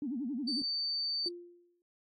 sine tone with vibrato, 261.6 Hz, C4, in tune, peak -33 dBFS, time 0.02-0.62 s, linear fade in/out 2 ms, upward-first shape sine, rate 11 Hz, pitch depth 250 cents each way
sine tone, 4577 Hz, D8, 45 cents flat, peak -31 dBFS, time 0.47-1.29 s, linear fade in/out 10 ms
sine tone with exponential decay, 349.2 Hz, F4, in tune, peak -36 dBFS, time 1.26-1.82 s, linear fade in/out 1 ms, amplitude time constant 120 ms
effects tanh soft clip ceiling -25 dBFS + AAC 32 kbps

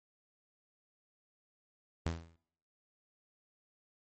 sawtooth tone with exponential decay, 83 Hz, E2, 12 cents sharp, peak -26 dBFS, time 2.06-2.36 s, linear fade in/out 0 ms, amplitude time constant 64 ms, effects noise-tail reverb RT60 0.7 s tail -25 dB re dry + MP3 32 kbps

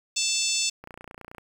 harmonic tone, 885 Hz, A5, 10 cents sharp, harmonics 3 / 4 / 5 / 6 / 7 / 8 / 9, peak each -31 / -31 / -31 / -31 / -31 / -31 / -31 dBFS, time 0.16-0.7 s, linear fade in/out 10 ms
click train, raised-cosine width 0.5 ms, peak -26 dBFS, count 17, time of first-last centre 0.84-1.382 s, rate 29.5 Hz
effects 8-bit

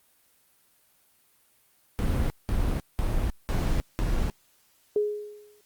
brown noise bursts, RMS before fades -25 dBFS, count 5, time 1.99-4.3 s, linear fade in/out 0 ms, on 310 ms, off 190 ms
sine tone with exponential decay, 417.8 Hz, G#4, 10 cents sharp, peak -19 dBFS, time 4.96-5.61 s, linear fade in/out 2 ms, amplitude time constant 140 ms
effects white hiss -64 dBFS RMS until 5.65 s + Opus 32 kbps

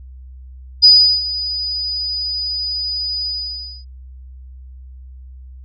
sine tone with ADSR envelope, 4956 Hz, D#8, 8 cents flat, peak -3 dBFS, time 0.82-3.85 s, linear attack 21 ms, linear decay 370 ms, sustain -16 dB, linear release 590 ms, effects added 64 Hz sine -34 dBFS peak until 5.64 s

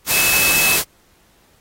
sine tone in noise, 2600 Hz, E7, 24 cents flat, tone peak -17 dBFS, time 0.09-0.79 s, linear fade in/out 50 ms, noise white, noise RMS -17 dBFS, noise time 0.06-0.84 s, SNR -3 dB, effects pink hiss -56 dBFS RMS until 1.6 s + AAC 48 kbps

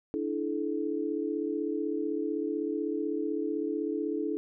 sine chord, D suspended second, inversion none, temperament equal with one note detuned, 293.7 / 329.6 / 430.4 Hz, D4 / E4 / A4, 0 / 0 / -38 cents, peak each -33 dBFS, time 0.14-4.37 s, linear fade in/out 0 ms, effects none

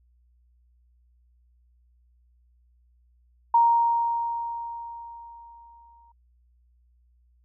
sine tone with exponential decay, 934 Hz, A#5, 3 cents sharp, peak -14 dBFS, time 3.54-6.12 s, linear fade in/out 5 ms, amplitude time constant 560 ms, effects added 60 Hz sine -59 dBFS peak until 7.44 s

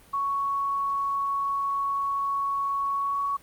sine tone with pitch glide, 1112 to 1119.7 Hz, C#6 to C#6, +5 to +17 cents, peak -24 dBFS, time 0.13-3.37 s, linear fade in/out 10 ms, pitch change +12 cents, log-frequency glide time 2.92-3.19 s, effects pink hiss -54 dBFS RMS until 3.42 s + Opus 32 kbps

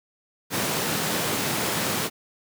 pink high-pass noise, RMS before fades -26 dBFS, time 0.5-2.1 s, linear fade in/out 50 ms, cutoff 120 Hz, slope 24 dB/octave, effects none

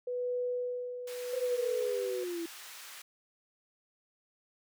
sine tone with tremolo, 493.9 Hz, B4, in tune, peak -30 dBFS, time 0.07-2.24 s, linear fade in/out 5 ms, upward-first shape sine, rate 0.76 Hz, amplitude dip 60%
pink high-pass noise, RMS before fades -48 dBFS, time 1.07-3.02 s, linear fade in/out 5 ms, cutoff 1400 Hz, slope 12 dB/octave
sine exponential sweep, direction down, 527 to 329.6 Hz, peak -34 dBFS, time 1.33-2.46 s, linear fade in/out 5 ms
effects none

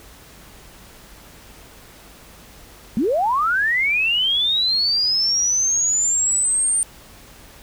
sine linear sweep, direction up, 195.7 to 8950 Hz, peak -16 dBFS, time 2.97-6.83 s, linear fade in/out 0 ms, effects added 50 Hz sine -51 dBFS peak until 7.62 s + pink hiss -45 dBFS RMS until 7.62 s

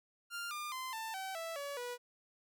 sawtooth tone with pitch steps, 1396.9 / 1202.1 / 1034.5 / 890.2 / 766.1 / 659.2 / 567.3 / 488.2 Hz, F6 / D6 / C6 / A5 / G5 / E5 / C#5 / B4, 0 / +40 / -20 / +20 / -40 / 0 / +40 / -20 cents, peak -36 dBFS, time 0.3-1.98 s, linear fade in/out 50 ms, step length 210 ms, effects none

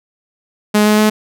sawtooth tone with pitch steps, 210 / 211.9 / 213.9 Hz, G#3 / G#3 / A3, +19 / +35 / -49 cents, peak -5 dBFS, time 0.74-1.1 s, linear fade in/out 10 ms, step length 120 ms, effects none

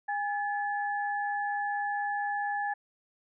sine tone pair together, 817 / 1721.2 Hz, G#5 / A6, -29 / -39 cents, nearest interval octave + minor second, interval 1290 cents, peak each -30 / -34 dBFS, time 0.08-2.74 s, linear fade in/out 10 ms, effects none

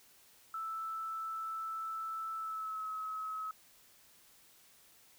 sine tone with pitch glide, 1318.5 to 1283.9 Hz, E6 to E6, 0 to -46 cents, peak -37 dBFS, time 0.54-3.51 s, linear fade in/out 2 ms, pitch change -46 cents, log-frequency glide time 2.37-2.89 s, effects white hiss -63 dBFS RMS until 5.18 s

